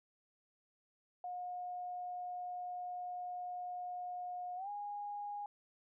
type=tone with pitch glide; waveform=sine; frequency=719 to 821.2 Hz; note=F#5 to G#5; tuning=-50 to -20 cents; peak=-40 dBFS; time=1.24-5.46 s; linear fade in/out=2 ms; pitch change=+230 cents; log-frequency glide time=4.56-4.69 s; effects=none